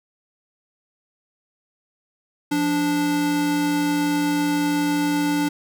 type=tone pair together; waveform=square; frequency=173.86 / 292.4 Hz; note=F3 / D4; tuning=-7 / -7 cents; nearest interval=major sixth; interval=900 cents; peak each=-30 / -20 dBFS; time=2.51-5.49 s; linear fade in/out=10 ms; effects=none